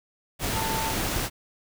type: tone in noise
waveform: sine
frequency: 890 Hz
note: A5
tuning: 20 cents sharp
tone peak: -29 dBFS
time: 0.52-0.95 s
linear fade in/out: 50 ms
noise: pink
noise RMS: -28 dBFS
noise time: 0.39-1.3 s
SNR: -4 dB
effects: none